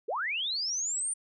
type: linear sweep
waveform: sine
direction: up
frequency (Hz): 363.7 to 9200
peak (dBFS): -29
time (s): 0.08-1.14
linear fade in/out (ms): 10
effects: none